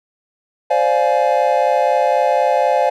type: chord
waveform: triangle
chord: D half-diminished seventh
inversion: third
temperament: equal with one note detuned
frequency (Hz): 523.3 / 587.3 / 698.5 / 840.7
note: C5 / D5 / F5 / Ab5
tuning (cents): 0 / 0 / 0 / +21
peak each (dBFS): -16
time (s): 0.7-2.9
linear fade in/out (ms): 10
effects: none